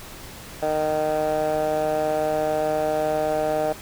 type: tone with band-pass filter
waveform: 15% pulse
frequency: 154.1 Hz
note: D#3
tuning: 16 cents flat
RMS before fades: -23 dBFS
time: 0.62-3.73 s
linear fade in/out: 10 ms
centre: 690 Hz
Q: 3.7
effects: pink hiss -40 dBFS RMS until 3.81 s